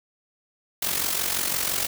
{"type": "noise with amplitude modulation", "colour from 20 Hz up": "white", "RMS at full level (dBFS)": -23, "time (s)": [0.82, 1.87], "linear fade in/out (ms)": 5, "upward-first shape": "sine", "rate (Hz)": 45.9, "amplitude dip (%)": 65, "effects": []}